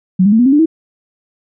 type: tone with pitch steps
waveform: sine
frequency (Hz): 185.4 / 203.4 / 223 / 244.6 / 268.3 / 294.3 / 322.8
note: F#3 / G#3 / A3 / B3 / C4 / D4 / E4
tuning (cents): +4 / -36 / +23 / -16 / +44 / +4 / -36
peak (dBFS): -6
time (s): 0.19-0.659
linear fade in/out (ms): 10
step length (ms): 67
effects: none